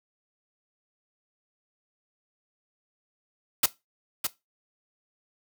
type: noise with echo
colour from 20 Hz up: white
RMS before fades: -20 dBFS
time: 3.63-3.66 s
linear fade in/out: 5 ms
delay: 610 ms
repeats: 1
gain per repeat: -7 dB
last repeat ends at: 4.27 s
effects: noise-tail reverb RT60 0.2 s tail -17 dB re dry + high-pass 80 Hz 12 dB/octave